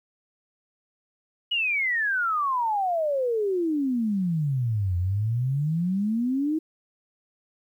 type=exponential two-way sweep; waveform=sine; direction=down then up; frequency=2943 to 86.6 to 323 Hz; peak=-22 dBFS; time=1.51-6.59 s; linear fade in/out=10 ms; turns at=4.97 s; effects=10-bit